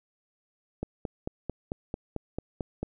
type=click train; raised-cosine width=2 ms; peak=-18 dBFS; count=10; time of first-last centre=0.83-2.83 s; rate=4.5 Hz; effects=none